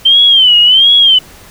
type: tone with vibrato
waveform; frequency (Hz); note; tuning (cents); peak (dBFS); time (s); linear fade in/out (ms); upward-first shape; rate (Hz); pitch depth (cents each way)
sine; 3100; G7; -20; -3; 0.05-1.19; 10; sine; 1.4; 130
effects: pink hiss -37 dBFS RMS until 1.5 s